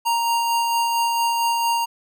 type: tone with tremolo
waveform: square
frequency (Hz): 932.3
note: A#5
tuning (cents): 0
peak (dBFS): -18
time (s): 0.05-1.86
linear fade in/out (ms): 20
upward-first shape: sine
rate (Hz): 4.4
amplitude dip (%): 25
effects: none